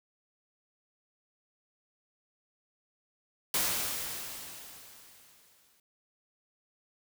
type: noise with exponential decay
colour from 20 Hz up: white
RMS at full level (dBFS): -28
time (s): 3.54-5.8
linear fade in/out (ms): 2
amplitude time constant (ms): 490
effects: none